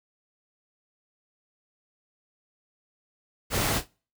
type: noise with echo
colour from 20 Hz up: pink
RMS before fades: -26 dBFS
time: 3.5-3.82 s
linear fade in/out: 50 ms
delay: 33 ms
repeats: 2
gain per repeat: -14 dB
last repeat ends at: 3.886 s
effects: noise-tail reverb RT60 0.4 s tail -26 dB re dry